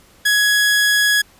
sawtooth tone, 1674 Hz, G#6, 13 cents sharp, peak -9 dBFS, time 0.25-1.22 s, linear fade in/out 10 ms, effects pink hiss -50 dBFS RMS until 1.39 s + resampled to 32000 Hz

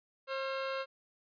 sawtooth tone pair together, 535 / 1366.9 Hz, C5 / F6, +38 / -38 cents, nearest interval octave + major third, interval 1624 cents, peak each -31 / -38 dBFS, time 0.27-0.86 s, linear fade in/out 50 ms, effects resampled to 11025 Hz

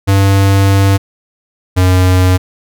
square tone pair in turn, 98 / 91.99 Hz, G2 / F#2, 0 / -10 cents, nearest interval minor second, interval 110 cents, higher first, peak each -7 dBFS, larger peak neither, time 0.07-0.98 / 1.76-2.38 s, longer first, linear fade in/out 20 ms, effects none

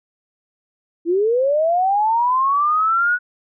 sine linear sweep, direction up, 323.7 to 1480 Hz, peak -14 dBFS, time 1.05-3.19 s, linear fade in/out 50 ms, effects none

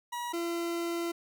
40% pulse tone pair in turn, 962 / 340.1 Hz, B5 / F4, -46 / -46 cents, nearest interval octave + tritone, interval 1800 cents, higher first, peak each -33 / -30 dBFS, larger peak second, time 0.12-0.33 / 0.33-1.12 s, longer second, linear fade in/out 10 ms, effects none

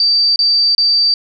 sine tone bursts, 4646 Hz, D8, 20 cents flat, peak -9 dBFS, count 3, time 0-1.14 s, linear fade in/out 2 ms, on 360 ms, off 30 ms, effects none

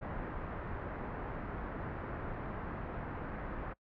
pink low-pass noise, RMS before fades -41 dBFS, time 0.01-3.74 s, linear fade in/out 20 ms, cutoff 1700 Hz, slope 24 dB/octave, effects noise-tail reverb RT60 0.1 s tail -24 dB re dry

